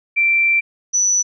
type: tone pair in turn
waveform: sine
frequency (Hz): 2349 / 5947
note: D7 / F#8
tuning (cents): 0 / +8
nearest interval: octave + major third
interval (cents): 1608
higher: second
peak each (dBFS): -12 / -13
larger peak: first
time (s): 0.16-0.61 / 0.93-1.23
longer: first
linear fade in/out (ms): 20
effects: none